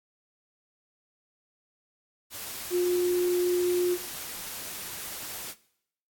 sine tone in noise, 356.7 Hz, F4, 37 cents sharp, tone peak -22 dBFS, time 2.7-3.98 s, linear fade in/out 50 ms, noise white, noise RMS -38 dBFS, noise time 2.3-5.55 s, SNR +13 dB, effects noise-tail reverb RT60 0.7 s tail -19 dB re dry + AAC 64 kbps

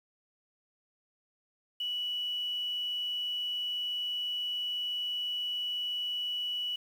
sine tone with quantisation, 2947 Hz, F#7, 8 cents flat, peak -31 dBFS, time 1.8-6.76 s, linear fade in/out 5 ms, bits 9, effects none

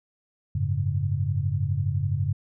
sine tone cluster, 92.8 / 104.8 / 139.8 Hz, F#2 / G#2 / C#3, +6 / +16 / +15 cents, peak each -27 dBFS, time 0.55-2.33 s, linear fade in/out 5 ms, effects none

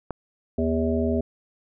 click, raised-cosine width 1 ms, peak -15 dBFS, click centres 0.107 s
harmonic tone, 80.7 Hz, E2, 36 cents flat, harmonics 1 / 3 / 5 / 7 / 8, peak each -27 / -24 / -27 / -32 / -30 dBFS, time 0.58-1.21 s, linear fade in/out 5 ms
effects none

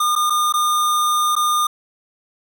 square tone with dropouts, 1213 Hz, D#6, 44 cents flat, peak -16 dBFS, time 0-1.67 s, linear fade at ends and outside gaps 5 ms, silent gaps 0.154-0.16 / 0.299-0.303 / 0.525-0.538 / 1.354-1.363 s, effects none

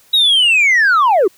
sine linear sweep, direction down, 3863 to 338.1 Hz, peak -6 dBFS, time 0.13-1.28 s, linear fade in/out 10 ms, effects tanh soft clip ceiling -7 dBFS + white hiss -50 dBFS RMS until 1.37 s

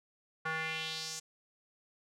square tone with band-pass filter sweep, 159.6 Hz, D#3, 44 cents sharp, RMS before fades -38 dBFS, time 0.45-1.2 s, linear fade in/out 10 ms, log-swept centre 1400 to 6900 Hz, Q 2.6, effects none

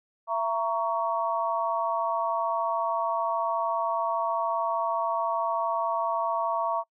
sine chord, A# diminished, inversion second, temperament just, 671.3 / 932.3 / 1118.8 Hz, E5 / A#5 / C#6, +31 / 0 / +16 cents, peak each -29 dBFS, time 0.27-6.84 s, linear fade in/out 50 ms, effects noise-tail reverb RT60 0.1 s tail -25 dB re dry

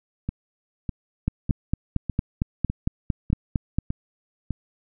two click trains, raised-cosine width 5 ms, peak -14 / -9 dBFS, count 8 / 12, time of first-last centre 0.29-4.507 / 1.28-3.786 s, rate 1.66 / 4.39 Hz, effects none

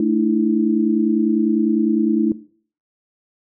sine chord, A suspended fourth, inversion none, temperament equal with one note detuned, 220 / 299.7 / 329.6 Hz, A3 / D4 / E4, 0 / +35 / 0 cents, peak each -19 dBFS, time 0-2.32 s, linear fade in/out 2 ms, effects noise-tail reverb RT60 0.5 s tail -19 dB re dry

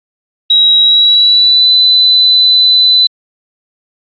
sine tone with pitch glide, 3846 to 4005 Hz, B7 to B7, -47 to +23 cents, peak -4 dBFS, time 0.5-3.07 s, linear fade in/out 5 ms, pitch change +70 cents, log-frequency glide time 0.8-1.71 s, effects Opus 32 kbps

